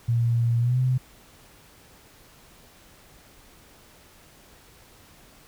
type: tone with pitch glide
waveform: sine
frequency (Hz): 117.4 to 128.03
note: A#2 to C3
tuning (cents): +13 to -37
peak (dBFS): -19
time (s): 0.08-0.98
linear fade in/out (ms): 10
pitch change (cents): +150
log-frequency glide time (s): 0.59-0.79
effects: pink hiss -53 dBFS RMS until 5.47 s